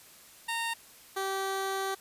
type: tone pair in turn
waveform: 15% pulse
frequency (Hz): 921 / 387.2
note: A#5 / G4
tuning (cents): -21 / -21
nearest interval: octave + minor third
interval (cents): 1500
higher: first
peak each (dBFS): -24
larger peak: neither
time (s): 0.48-0.74 / 1.16-1.95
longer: second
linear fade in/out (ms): 10
effects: white hiss -54 dBFS RMS until 2 s + resampled to 32000 Hz